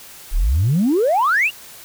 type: exponential sweep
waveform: sine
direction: up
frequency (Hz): 30.03 to 2960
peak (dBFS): -12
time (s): 0.31-1.51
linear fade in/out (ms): 50
effects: tanh soft clip ceiling -10 dBFS + white hiss -40 dBFS RMS until 1.84 s